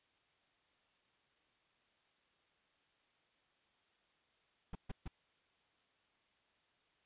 brown noise bursts, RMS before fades -41 dBFS, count 3, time 4.73-5.079 s, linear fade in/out 5 ms, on 23 ms, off 140 ms, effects white hiss -75 dBFS RMS until 7.05 s + resampled to 8000 Hz

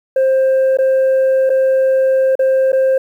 sine tone with dropouts, 528 Hz, C5, 16 cents sharp, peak -7 dBFS, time 0.16-2.98 s, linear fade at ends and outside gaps 5 ms, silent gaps 0.772-0.786 / 1.495-1.5 / 2.354-2.392 / 2.72-2.729 s, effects tanh soft clip ceiling -9 dBFS + 8-bit

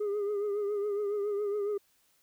sine tone with vibrato, 410.3 Hz, G#4, 21 cents flat, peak -26 dBFS, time 0-1.78 s, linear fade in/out 10 ms, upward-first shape triangle, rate 7.2 Hz, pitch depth 61 cents each way, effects tanh soft clip ceiling -28 dBFS + white hiss -69 dBFS RMS until 2.22 s

